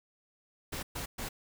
pink noise bursts, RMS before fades -38 dBFS, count 3, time 0.72-1.29 s, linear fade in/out 10 ms, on 110 ms, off 120 ms, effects none

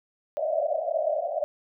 pink band-pass noise, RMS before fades -27 dBFS, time 0.37-1.44 s, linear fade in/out 0 ms, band 590 to 670 Hz, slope 96 dB/octave, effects none

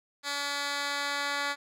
10% pulse tone with band-pass filter sweep, 285.1 Hz, C#4, 49 cents sharp, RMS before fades -32 dBFS, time 0.23-1.56 s, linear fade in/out 50 ms, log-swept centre 4100 to 2600 Hz, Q 0.84, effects none

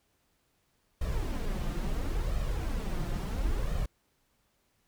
brown noise with flanger, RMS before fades -31 dBFS, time 1.01-3.86 s, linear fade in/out 5 ms, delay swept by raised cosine 1.6 to 5.8 ms, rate 0.73 Hz, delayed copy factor +0.55, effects pink hiss -73 dBFS RMS until 4.87 s

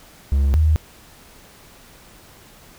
triangle / sine tone pair in turn, 69.3 / 78.02 Hz, C#2 / D#2, 0 / +5 cents, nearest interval major second, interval 205 cents, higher second, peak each -12 dBFS, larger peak neither, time 0.32-0.54 / 0.54-0.76 s, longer neither, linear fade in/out 0 ms, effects pink hiss -47 dBFS RMS until 2.78 s

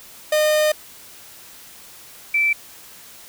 45% pulse / sine tone pair in turn, 611 / 2328 Hz, D#5 / D7, -32 / -16 cents, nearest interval octave + major seventh, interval 2316 cents, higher second, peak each -15 dBFS, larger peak neither, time 0.32-0.72 / 2.34-2.53 s, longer first, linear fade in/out 5 ms, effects white hiss -43 dBFS RMS until 3.28 s

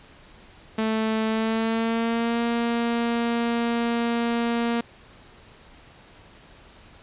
sawtooth tone with pitch glide, 220 to 234.4 Hz, A3 to A#3, 0 to +10 cents, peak -18 dBFS, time 0.78-4.81 s, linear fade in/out 5 ms, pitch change +110 cents, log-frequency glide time 1.27-2.41 s, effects pink hiss -50 dBFS RMS until 7.02 s + resampled to 8000 Hz

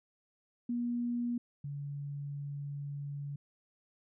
sine tone pair in turn, 240 / 142.7 Hz, B3 / D3, -49 / -49 cents, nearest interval major sixth, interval 900 cents, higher first, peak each -31 / -37 dBFS, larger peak first, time 0.69-1.38 / 1.64-3.36 s, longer second, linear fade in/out 5 ms, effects none

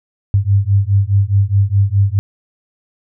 sine beating tone pair, 97.2 / 102 Hz, G2 / G#2, -14 / -31 cents, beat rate 4.8 Hz, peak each -13 dBFS, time 0.34-2.19 s, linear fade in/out 0 ms, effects none

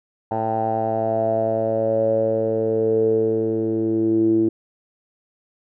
10% pulse tone with low-pass filter sweep, 111.3 Hz, A2, 20 cents sharp, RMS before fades -20 dBFS, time 0.31-4.49 s, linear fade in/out 5 ms, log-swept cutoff 840 to 320 Hz, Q 8.2, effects none

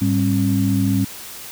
sine tone cluster, 105.5 / 196.4 / 271.1 Hz, G#2 / G3 / C#4, +28 / +4 / -38 cents, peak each -19 dBFS, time 0.01-1.05 s, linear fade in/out 10 ms, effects tanh soft clip ceiling -5 dBFS + white hiss -35 dBFS RMS until 1.51 s

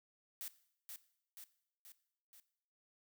blue noise with echo, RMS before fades -45 dBFS, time 0.41-0.48 s, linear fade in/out 0 ms, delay 480 ms, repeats 4, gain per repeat -4 dB, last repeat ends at 2.4 s, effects noise-tail reverb RT60 0.7 s tail -17 dB re dry

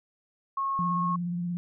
sine tone, 1090 Hz, C#6, 29 cents flat, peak -26 dBFS, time 0.57-1.16 s, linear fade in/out 5 ms
sine tone with vibrato, 174.61 Hz, F3, in tune, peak -28 dBFS, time 0.79-1.57 s, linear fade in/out 0 ms, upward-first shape triangle, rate 17 Hz, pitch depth 35 cents each way
effects none

